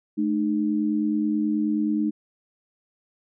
sine tone pair together, 215.7 / 305.1 Hz, A3 / D#4, -34 / -34 cents, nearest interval tritone, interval 600 cents, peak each -24 / -23 dBFS, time 0.17-2.11 s, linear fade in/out 20 ms, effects none

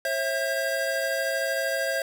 square tone cluster, 540 / 659 / 1607 Hz, C#5 / E5 / G6, -45 / -1 / +43 cents, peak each -30 dBFS, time 0.05-2.02 s, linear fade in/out 2 ms, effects none

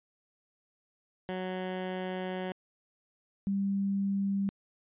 15% pulse / sine tone pair in turn, 185 / 197.42 Hz, F#3 / G3, 0 / +13 cents, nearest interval minor second, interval 113 cents, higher second, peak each -27 dBFS, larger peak neither, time 1.29-2.52 / 3.47-4.49 s, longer first, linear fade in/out 0 ms, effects resampled to 8000 Hz

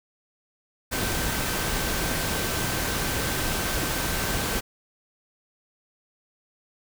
sine tone in noise, 1550 Hz, G6, 20 cents flat, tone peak -37 dBFS, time 0.91-4.61 s, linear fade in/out 20 ms, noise pink, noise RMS -27 dBFS, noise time 0.91-4.61 s, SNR -13 dB, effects none

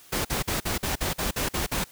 pink noise bursts, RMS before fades -27 dBFS, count 10, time 0.12-1.843 s, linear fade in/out 10 ms, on 130 ms, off 47 ms, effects white hiss -52 dBFS RMS until 1.91 s

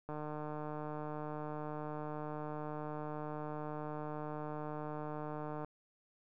click train, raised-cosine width 1 ms, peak -29 dBFS, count 840, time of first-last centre 0.09-5.646 s, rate 151 Hz, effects none

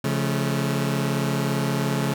sawtooth chord, Db augmented, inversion none, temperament just, 138.59 / 173.24 / 216.5 Hz, Db3 / F3 / A3, 0 / -14 / -28 cents, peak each -20 / -25 / -23 dBFS, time 0.04-2.14 s, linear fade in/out 5 ms, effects none

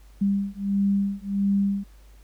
sine beating tone pair, 198.1 / 199.6 Hz, G3 / G3, +18 / +32 cents, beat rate 1.5 Hz, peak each -24 dBFS, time 0.21-1.84 s, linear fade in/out 10 ms, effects added 50 Hz sine -47 dBFS peak until 2.23 s + pink hiss -60 dBFS RMS until 2.23 s

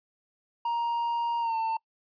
triangle tone with pitch glide, 938 to 897.2 Hz, A#5 to A5, +11 to +34 cents, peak -24 dBFS, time 0.65-1.77 s, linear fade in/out 5 ms, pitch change -77 cents, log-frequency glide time 1.4-1.56 s, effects noise-tail reverb RT60 0.1 s tail -25 dB re dry + resampled to 11025 Hz

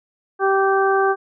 harmonic tone, 388.9 Hz, G4, 14 cents flat, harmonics 1 / 2 / 3 / 4, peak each -17 / -20 / -22 / -23 dBFS, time 0.39-1.16 s, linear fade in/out 50 ms, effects none

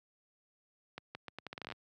accelerating click train, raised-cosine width 0.3 ms, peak -26 dBFS, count 14, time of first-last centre 0.98-1.722 s, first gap 170 ms, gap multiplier 0.78, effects high-pass 100 Hz 12 dB/octave

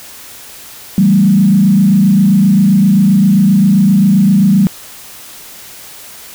sine tone with frequency modulation, 196 Hz, G3, in tune, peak -5 dBFS, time 0.98-4.67 s, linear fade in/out 0 ms, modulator 27.6 Hz, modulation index 0.94, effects white hiss -33 dBFS RMS until 6.34 s

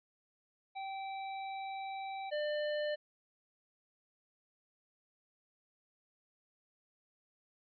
square tone pair in turn, 776 / 597.8 Hz, G5 / D5, -18 / +31 cents, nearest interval perfect fourth, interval 451 cents, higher first, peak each -40 / -34 dBFS, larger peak second, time 0.75-2.31 / 2.31-2.96 s, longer first, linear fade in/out 20 ms, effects resampled to 11025 Hz

